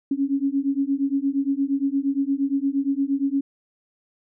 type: beating tone pair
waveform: sine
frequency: 272.2 / 280.8 Hz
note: C#4 / C#4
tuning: -31 / +22 cents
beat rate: 8.6 Hz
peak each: -23 dBFS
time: 0.11-3.41 s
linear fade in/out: 5 ms
effects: none